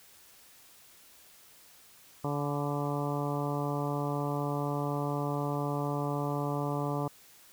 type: harmonic tone with a mistuned harmonic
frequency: 144.1 Hz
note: D3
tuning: 33 cents flat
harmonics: 1 / 2 / 3 / 4 / 5 / 6 / 7 / 8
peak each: -33 / -36 / -38 / -39 / -40 / -41 / -41 / -42 dBFS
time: 2.24-7.08 s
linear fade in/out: 5 ms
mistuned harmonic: 8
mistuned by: +29 cents
effects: white hiss -57 dBFS RMS until 7.52 s